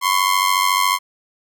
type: ring-modulated tone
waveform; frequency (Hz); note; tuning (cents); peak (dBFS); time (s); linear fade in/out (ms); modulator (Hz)
sawtooth; 1057; C6; +17; -8; 0.01-0.99; 50; 47
effects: none